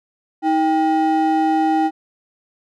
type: ring-modulated tone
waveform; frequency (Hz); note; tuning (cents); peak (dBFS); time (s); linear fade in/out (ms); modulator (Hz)
triangle; 554.4; C#5; 0; -9; 0.42-1.91; 50; 237
effects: none

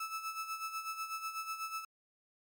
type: tone with tremolo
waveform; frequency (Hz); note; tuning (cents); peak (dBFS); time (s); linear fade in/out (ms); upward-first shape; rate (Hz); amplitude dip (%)
35% pulse; 1310; E6; -11; -34; 0-1.85; 5; sine; 8.1; 65
effects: MP3 96 kbps

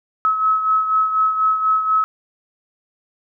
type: beating tone pair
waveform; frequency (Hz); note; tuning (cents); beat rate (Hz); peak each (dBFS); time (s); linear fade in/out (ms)
sine; 1287 / 1291.1; E6 / E6; -42 / -36; 4.1; -15 / -23; 0.25-2.04; 0
effects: none

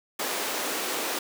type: high-pass noise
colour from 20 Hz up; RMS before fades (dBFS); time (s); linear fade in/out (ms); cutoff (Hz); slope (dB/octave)
pink; -30; 0.19-1.19; 5; 290; 24
effects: none

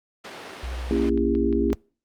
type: band-pass noise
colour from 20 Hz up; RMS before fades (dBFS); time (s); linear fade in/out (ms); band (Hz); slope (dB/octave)
pink; -39; 0.24-1.1; 10; 310 to 4600; 12
type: tone with vibrato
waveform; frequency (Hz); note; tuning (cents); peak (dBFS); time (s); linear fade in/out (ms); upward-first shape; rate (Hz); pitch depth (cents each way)
sine; 61.74; B1; 0; -28; 0.63-1.75; 5; sine; 14; 62
type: chord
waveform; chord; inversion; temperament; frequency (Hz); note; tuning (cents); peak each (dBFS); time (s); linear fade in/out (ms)
sine; A# diminished seventh; none; just; 233.1 / 279.7 / 335.6 / 402.8; A#3 / C#4 / E4 / G4; 0 / +16 / +31 / +47; -25; 0.91-1.73; 0
type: click train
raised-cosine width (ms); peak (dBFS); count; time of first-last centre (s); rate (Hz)
0.3; -28; 5; 1-1.703; 5.69
effects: noise-tail reverb RT60 0.4 s tail -26 dB re dry + Opus 48 kbps

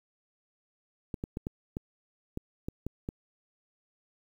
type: clicks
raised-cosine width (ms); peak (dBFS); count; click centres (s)
3; -21; 9; 1.142 / 1.239 / 1.371 / 1.469 / 1.769 / 2.374 / 2.685 / 2.866 / 3.089
effects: 9-bit

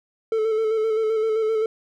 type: tone with vibrato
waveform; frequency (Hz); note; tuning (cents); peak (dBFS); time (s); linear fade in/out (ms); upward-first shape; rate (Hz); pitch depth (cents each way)
triangle; 440; A4; 0; -17; 0.32-1.66; 2; square; 7.7; 27
effects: none

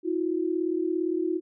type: tone pair together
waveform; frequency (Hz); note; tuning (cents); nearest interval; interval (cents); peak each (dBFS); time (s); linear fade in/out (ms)
sine; 323.7 / 361.2; E4 / F#4; -31 / -42; major second; 189; -27; 0.03-1.41; 50
effects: none

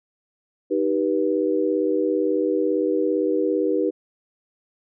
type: chord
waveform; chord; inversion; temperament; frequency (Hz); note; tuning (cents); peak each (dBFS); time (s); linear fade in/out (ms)
sine; Eb augmented; none; just; 311.1 / 388.9 / 486.1; Eb4 / G4 / B4; 0 / -14 / -28; -23; 0.7-3.91; 20
effects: none

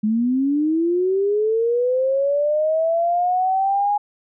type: linear sweep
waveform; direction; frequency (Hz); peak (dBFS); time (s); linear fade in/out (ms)
sine; up; 208.6 to 830.6; -16; 0.03-3.98; 10
effects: none

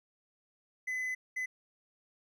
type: tone bursts at uneven times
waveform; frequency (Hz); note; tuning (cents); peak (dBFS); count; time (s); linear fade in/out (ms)
triangle; 2018; B6; +37; -31; 2; 0.87-1.15 / 1.36-1.46; 10
effects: none

